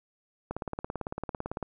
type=click train; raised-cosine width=1 ms; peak=-19 dBFS; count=21; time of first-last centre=0.51-1.627 s; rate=17.9 Hz; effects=none